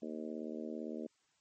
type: harmonic tone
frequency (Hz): 77.78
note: D#2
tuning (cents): 0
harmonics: 3 / 4 / 5 / 6 / 7 / 8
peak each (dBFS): -43 / -45 / -47 / -49 / -50 / -51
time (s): 0.02-1.07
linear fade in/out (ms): 5
effects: white hiss -75 dBFS RMS until 1.4 s + MP3 32 kbps